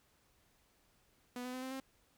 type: tone with pitch steps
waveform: sawtooth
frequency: 246.9 / 251.5 / 256.2 / 261 / 265.8 Hz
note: B3 / B3 / C4 / C4 / C4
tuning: 0 / +32 / -36 / -4 / +27 cents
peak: -37 dBFS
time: 1.36-1.8 s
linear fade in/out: 2 ms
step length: 88 ms
effects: pink hiss -72 dBFS RMS until 2.17 s